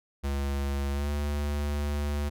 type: tone with pitch glide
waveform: square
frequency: 69.9 to 72.83 Hz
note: C#2 to D2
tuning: +15 to -14 cents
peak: -28 dBFS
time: 0.23-2.3 s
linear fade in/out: 20 ms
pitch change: +71 cents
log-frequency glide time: 0.92-1.1 s
effects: none